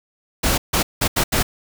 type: noise bursts at uneven times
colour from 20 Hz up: pink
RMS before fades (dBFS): -18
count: 5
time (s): 0.43-0.58 / 0.73-0.83 / 1.01-1.08 / 1.16-1.24 / 1.32-1.43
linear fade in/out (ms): 10
effects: none

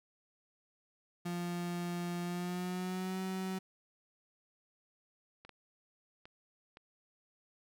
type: tone with pitch glide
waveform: 35% pulse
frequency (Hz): 174.61 to 188.23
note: F3 to F#3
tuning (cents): 0 to +30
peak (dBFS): -34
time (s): 1.25-3.59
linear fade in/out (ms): 10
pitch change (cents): +130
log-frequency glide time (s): 2.22-3.2
type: clicks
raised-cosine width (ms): 0.3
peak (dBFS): -36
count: 4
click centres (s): 5.45 / 5.493 / 6.255 / 6.771
effects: none

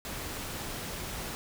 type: noise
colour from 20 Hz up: pink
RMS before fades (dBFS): -38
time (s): 0.05-1.35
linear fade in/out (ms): 0
effects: none

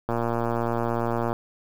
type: click train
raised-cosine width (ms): 1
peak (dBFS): -12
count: 146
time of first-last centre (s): 0.09-1.329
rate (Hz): 117
effects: 7-bit

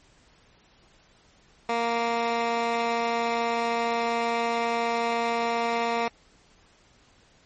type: tone with band-pass filter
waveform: 15% pulse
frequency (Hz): 233.1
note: A#3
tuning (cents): 0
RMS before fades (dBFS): -26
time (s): 1.69-6.08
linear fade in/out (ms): 2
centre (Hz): 1300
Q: 0.58
effects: pink hiss -59 dBFS RMS until 7.45 s + MP3 32 kbps

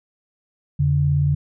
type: tone pair together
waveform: sine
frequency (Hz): 85 / 142.95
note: F2 / D3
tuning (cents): -46 / -46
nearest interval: major sixth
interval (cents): 900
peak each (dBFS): -22 / -16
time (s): 0.79-1.35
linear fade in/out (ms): 10
effects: none

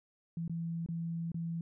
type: tone with dropouts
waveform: sine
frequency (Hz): 166.9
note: E3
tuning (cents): +22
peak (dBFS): -34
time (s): 0.37-1.61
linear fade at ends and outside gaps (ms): 2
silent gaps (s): 0.479-0.496 / 0.862-0.887 / 1.318-1.344
effects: none

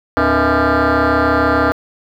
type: tone with frequency modulation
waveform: sine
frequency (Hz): 450.7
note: A4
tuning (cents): +42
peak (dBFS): -8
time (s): 0.17-1.72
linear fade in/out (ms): 0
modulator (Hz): 187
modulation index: 5.9
effects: tanh soft clip ceiling -10 dBFS + 8-bit

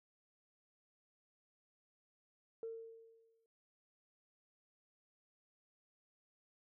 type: tone with exponential decay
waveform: sine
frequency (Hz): 453.6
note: A#4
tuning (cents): -47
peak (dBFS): -39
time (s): 2.63-3.46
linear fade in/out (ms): 1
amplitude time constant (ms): 180
effects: noise-tail reverb RT60 1.0 s tail -26 dB re dry + tanh soft clip ceiling -35 dBFS

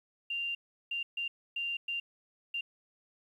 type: tone bursts at uneven times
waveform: sine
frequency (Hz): 2784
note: F7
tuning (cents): -6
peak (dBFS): -32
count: 6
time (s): 0.3-0.55 / 0.91-1.03 / 1.17-1.28 / 1.56-1.77 / 1.88-2 / 2.54-2.61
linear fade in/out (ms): 5
effects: 11-bit

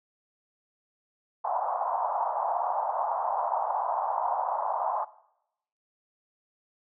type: band-pass noise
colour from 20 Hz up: white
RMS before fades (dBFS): -29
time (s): 1.44-5.05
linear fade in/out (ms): 10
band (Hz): 670 to 1000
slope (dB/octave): 48
effects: noise-tail reverb RT60 0.8 s tail -19 dB re dry

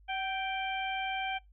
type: harmonic tone with a mistuned harmonic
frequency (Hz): 784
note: G5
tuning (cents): 0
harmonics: 1 / 2 / 3 / 4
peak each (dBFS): -34 / -40 / -38 / -41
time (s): 0.08-1.39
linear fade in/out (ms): 20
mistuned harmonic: 1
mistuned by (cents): -46
effects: noise-tail reverb RT60 0.2 s tail -25 dB re dry + added 50 Hz sine -56 dBFS peak until 1.52 s

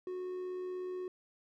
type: tone with amplitude modulation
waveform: triangle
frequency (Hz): 366.3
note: F#4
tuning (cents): -17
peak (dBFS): -34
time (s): 0.07-1.08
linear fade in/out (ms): 2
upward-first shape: sine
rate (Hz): 76.4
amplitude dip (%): 25
effects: none

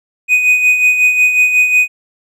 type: tone with tremolo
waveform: triangle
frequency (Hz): 2492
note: D#7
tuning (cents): +2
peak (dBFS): -4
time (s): 0.28-1.88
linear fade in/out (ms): 50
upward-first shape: sine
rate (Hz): 5.5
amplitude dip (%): 55
effects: none

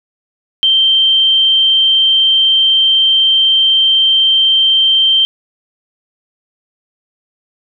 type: tone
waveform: sine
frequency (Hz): 3136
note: G7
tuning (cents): 0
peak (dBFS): -7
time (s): 0.63-5.25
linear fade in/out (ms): 0
effects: none

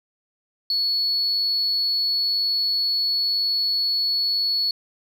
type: tone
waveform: sine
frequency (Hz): 4399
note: C#8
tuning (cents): -14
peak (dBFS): -18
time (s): 0.7-4.71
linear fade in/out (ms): 2
effects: tanh soft clip ceiling -16 dBFS + 10-bit

